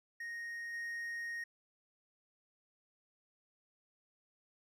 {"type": "tone with level steps", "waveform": "triangle", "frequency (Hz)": 1864.7, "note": "A#6", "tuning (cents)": 0, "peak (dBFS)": [-39, -37], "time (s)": [0.2, 1.44], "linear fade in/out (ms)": 5, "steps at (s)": 0.73, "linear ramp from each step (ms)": 10, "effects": []}